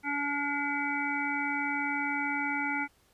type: harmonic tone with a mistuned harmonic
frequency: 285.3 Hz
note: C#4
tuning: 50 cents sharp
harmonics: 1 / 3 / 5 / 7 / 8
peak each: -35 / -35 / -35 / -35 / -35 dBFS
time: 0.03-2.88 s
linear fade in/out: 50 ms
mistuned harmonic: 7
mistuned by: +25 cents
effects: pink hiss -66 dBFS RMS until 3.13 s + resampled to 32000 Hz